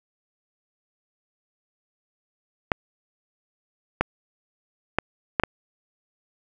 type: clicks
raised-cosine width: 0.5 ms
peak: -4 dBFS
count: 5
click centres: 2.718 / 4.01 / 4.986 / 5.398 / 5.436 s
effects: none